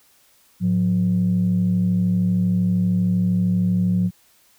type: tone pair together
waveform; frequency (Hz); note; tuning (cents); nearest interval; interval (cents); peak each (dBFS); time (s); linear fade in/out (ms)
sine; 107.06 / 179.9; A2 / F#3; -47 / -48; major sixth; 899; -22 / -16; 0.6-4.11; 50
effects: tanh soft clip ceiling -11 dBFS + white hiss -57 dBFS RMS until 4.58 s